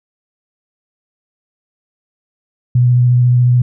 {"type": "tone with vibrato", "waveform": "sine", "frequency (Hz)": 123.4, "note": "B2", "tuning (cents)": -1, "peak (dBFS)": -7, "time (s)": [2.75, 3.62], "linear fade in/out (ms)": 5, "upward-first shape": "sine", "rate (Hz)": 14, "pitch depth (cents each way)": 14, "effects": []}